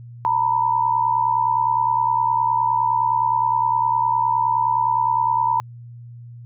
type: tone pair together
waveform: sine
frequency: 909.3 / 979 Hz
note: A#5 / B5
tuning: -43 / -15 cents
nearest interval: minor second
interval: 128 cents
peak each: -19 dBFS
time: 0.25-5.6 s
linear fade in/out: 0 ms
effects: added 119 Hz sine -36 dBFS peak until 6.45 s

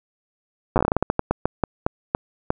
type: slowing click train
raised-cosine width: 1 ms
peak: -4 dBFS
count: 19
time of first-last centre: 0.76-2.504 s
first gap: 8 ms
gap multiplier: 1.25
effects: none

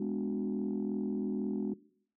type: chord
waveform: sine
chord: G# half-diminished seventh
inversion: none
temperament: equal with one note detuned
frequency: 207.7 / 250.1 / 293.7 / 370 Hz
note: G#3 / B3 / D4 / F#4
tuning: 0 / +22 / 0 / 0 cents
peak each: -33 / -37 / -37 / -37 dBFS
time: 0-1.74 s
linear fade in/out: 5 ms
effects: noise-tail reverb RT60 0.6 s tail -20 dB re dry + tanh soft clip ceiling -25 dBFS

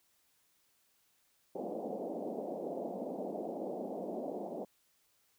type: band-pass noise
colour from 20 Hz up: white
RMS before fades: -40 dBFS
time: 1.55-4.65 s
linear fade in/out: 5 ms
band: 190 to 710 Hz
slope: 48 dB/octave
effects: white hiss -73 dBFS RMS until 5.38 s

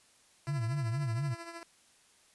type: tone with vibrato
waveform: sine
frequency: 127.1 Hz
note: C3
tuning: 50 cents flat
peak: -30 dBFS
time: 0.47-1.35 s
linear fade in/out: 20 ms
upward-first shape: sine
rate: 4.2 Hz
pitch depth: 250 cents each way
type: tone with tremolo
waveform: 10% pulse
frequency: 336.6 Hz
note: E4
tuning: 36 cents sharp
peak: -32 dBFS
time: 0.47-1.63 s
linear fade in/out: 0 ms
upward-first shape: triangle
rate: 13 Hz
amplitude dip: 65%
effects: white hiss -64 dBFS RMS until 2.34 s + resampled to 24000 Hz

